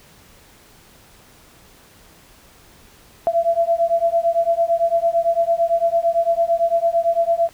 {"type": "beating tone pair", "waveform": "sine", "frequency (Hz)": [670, 678.9], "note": ["E5", "F5"], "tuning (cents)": [28, -49], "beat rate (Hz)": 8.9, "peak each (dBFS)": -18, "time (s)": [3.27, 7.49], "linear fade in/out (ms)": 0, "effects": ["pink hiss -49 dBFS RMS until 7.53 s"]}